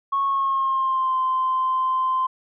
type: tone with pitch glide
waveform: sine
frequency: 1100 to 1038.3 Hz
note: C#6 to C6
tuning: -14 to -14 cents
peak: -18 dBFS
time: 0.12-2.27 s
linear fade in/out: 10 ms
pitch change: -100 cents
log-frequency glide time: 0.25-1.17 s
effects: tanh soft clip ceiling -14 dBFS